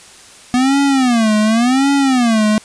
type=tone with vibrato; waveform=square; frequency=244.1 Hz; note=B3; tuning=20 cents flat; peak=-11 dBFS; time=0.54-2.58 s; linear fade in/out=0 ms; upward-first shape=sine; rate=0.9 Hz; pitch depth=240 cents each way; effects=white hiss -40 dBFS RMS until 2.64 s + resampled to 22050 Hz